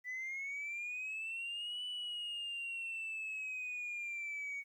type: linear two-way sweep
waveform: sine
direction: up then down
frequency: 1975.5 to 2978 to 2231 Hz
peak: -37 dBFS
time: 0.04-4.64 s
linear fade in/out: 50 ms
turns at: 1.84 s
effects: tanh soft clip ceiling -37 dBFS + 12-bit